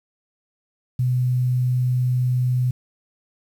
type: tone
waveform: sine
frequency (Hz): 125.7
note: B2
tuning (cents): +31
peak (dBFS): -17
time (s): 0.99-2.71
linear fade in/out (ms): 5
effects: 8-bit